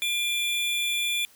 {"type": "tone pair together", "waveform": "square", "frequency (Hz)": [2392, 3459], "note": ["D7", "A7"], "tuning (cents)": [31, -30], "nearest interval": "tritone", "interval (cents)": 639, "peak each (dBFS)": -28, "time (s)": [0.02, 1.25], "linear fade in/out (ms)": 0, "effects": ["white hiss -56 dBFS RMS until 1.35 s"]}